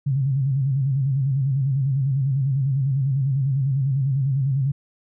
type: tone with vibrato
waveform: sine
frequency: 135.5 Hz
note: C#3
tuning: 39 cents flat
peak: -18 dBFS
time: 0.06-4.72 s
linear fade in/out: 10 ms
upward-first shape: square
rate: 10 Hz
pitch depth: 76 cents each way
effects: none